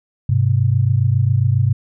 sine tone pair together, 101.2 / 128.58 Hz, G#2 / C3, -44 / -30 cents, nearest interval major third, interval 414 cents, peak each -15 dBFS, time 0.29-1.73 s, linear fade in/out 5 ms, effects none

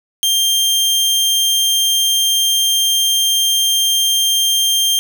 sawtooth tone, 3181 Hz, G7, 25 cents sharp, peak -9 dBFS, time 0.23-4.99 s, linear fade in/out 0 ms, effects none

